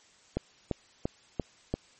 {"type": "click train", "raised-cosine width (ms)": 2, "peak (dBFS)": -15, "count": 5, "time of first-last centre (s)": [0.37, 1.74], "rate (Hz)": 2.92, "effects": ["white hiss -60 dBFS RMS until 1.99 s", "MP3 32 kbps"]}